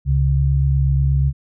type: tone pair together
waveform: sine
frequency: 69.2 / 137.52 Hz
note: C#2 / C#3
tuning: -2 / -13 cents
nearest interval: octave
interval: 1189 cents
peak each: -16 dBFS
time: 0.05-1.33 s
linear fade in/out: 50 ms
effects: none